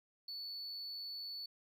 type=tone; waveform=sine; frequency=4452 Hz; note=C#8; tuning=7 cents sharp; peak=-40 dBFS; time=0.28-1.46 s; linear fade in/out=5 ms; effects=tanh soft clip ceiling -41 dBFS + 13-bit